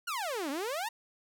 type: exponential two-way sweep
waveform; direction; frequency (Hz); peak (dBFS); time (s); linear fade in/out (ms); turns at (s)
sawtooth; down then up; 1480 to 264.3 to 960; -29; 0.07-0.89; 10; 0.5
effects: none